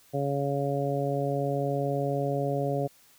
harmonic tone, 140.3 Hz, C#3, 21 cents sharp, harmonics 1 / 2 / 3 / 4 / 5, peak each -30 / -34 / -32 / -31 / -34 dBFS, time 0.13-2.88 s, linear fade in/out 20 ms, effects white hiss -59 dBFS RMS until 3.18 s

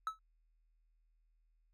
triangle tone with exponential decay, 1300 Hz, E6, 24 cents flat, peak -29 dBFS, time 0.07-0.19 s, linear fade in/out 1 ms, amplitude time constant 24 ms, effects added 40 Hz sine -70 dBFS peak until 1.73 s

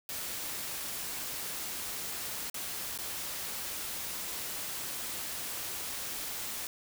white noise with dropouts, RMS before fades -38 dBFS, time 0.09-6.67 s, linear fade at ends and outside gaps 1 ms, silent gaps 2.499-2.543 / 2.977-2.987 s, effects none

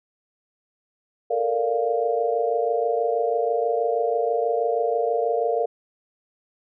sine chord, Bb major seventh, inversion third, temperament equal, 440 / 466.2 / 587.3 / 698.5 Hz, A4 / Bb4 / D5 / F5, 0 / 0 / 0 / 0 cents, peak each -28 / -23 / -28 / -25 dBFS, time 1.3-5.66 s, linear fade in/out 10 ms, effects none

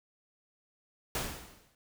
pink noise with exponential decay, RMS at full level -31 dBFS, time 1.15-1.75 s, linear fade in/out 2 ms, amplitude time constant 130 ms, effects none

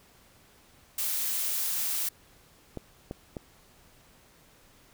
blue noise, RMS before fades -30 dBFS, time 0.98-2.09 s, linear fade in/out 5 ms
clicks, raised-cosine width 2 ms, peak -22 dBFS, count 3, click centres 2.773 / 3.111 / 3.368 s
effects pink hiss -59 dBFS RMS until 4.93 s

